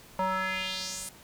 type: tone with band-pass filter sweep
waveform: square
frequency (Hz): 187.8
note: F#3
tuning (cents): +26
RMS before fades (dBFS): -32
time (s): 0.19-1.09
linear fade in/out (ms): 2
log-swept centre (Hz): 840 to 10000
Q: 2.6
effects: pink hiss -52 dBFS RMS until 1.23 s